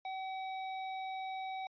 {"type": "tone", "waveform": "square", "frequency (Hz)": 761, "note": "F#5", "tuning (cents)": 48, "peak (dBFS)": -39, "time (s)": [0.05, 1.67], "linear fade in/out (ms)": 2, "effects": ["resampled to 11025 Hz"]}